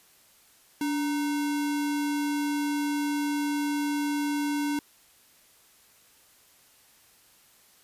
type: tone with sample-and-hold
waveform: sine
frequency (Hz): 290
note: D4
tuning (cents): -22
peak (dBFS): -25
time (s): 0.81-4.79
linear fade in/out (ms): 2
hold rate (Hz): 1225
effects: white hiss -59 dBFS RMS until 7.83 s + resampled to 32000 Hz